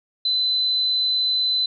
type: tone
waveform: sine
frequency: 4026 Hz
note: B7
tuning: 33 cents sharp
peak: -18 dBFS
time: 0.25-1.66 s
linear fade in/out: 5 ms
effects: none